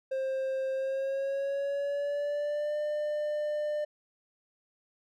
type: tone with pitch glide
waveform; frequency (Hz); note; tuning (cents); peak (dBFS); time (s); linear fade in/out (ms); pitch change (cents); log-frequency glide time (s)
triangle; 530 to 598.4; C5 to D5; +22 to +32; -27; 0.11-3.85; 10; +210; 0.73-2.77
effects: none